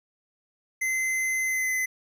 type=tone with pitch glide; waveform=square; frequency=2057 to 2035 Hz; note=C7 to C7; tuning=-30 to -49 cents; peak=-25 dBFS; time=0.81-1.86 s; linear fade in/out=10 ms; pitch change=-19 cents; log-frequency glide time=1.44-1.72 s; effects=none